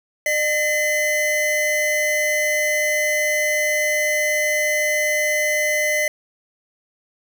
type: tone pair together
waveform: square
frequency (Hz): 605.6 / 2037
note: D#5 / C7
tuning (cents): -47 / -47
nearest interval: octave + major sixth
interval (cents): 2100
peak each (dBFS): -23 / -20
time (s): 0.26-6.08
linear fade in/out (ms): 2
effects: none